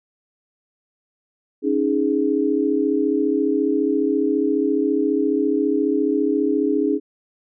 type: chord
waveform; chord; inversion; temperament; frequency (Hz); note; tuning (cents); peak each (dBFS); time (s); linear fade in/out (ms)
sine; C# suspended second; none; just; 277.2 / 311.8 / 415.8; C#4 / D#4 / G#4; 0 / +4 / +2; -21; 1.62-7; 50
effects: none